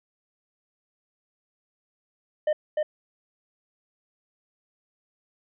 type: tone with echo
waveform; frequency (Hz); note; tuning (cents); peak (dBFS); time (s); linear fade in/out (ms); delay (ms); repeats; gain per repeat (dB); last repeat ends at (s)
triangle; 609; D#5; -37; -18; 2.47-2.53; 5; 300; 1; -2; 2.83
effects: resampled to 8000 Hz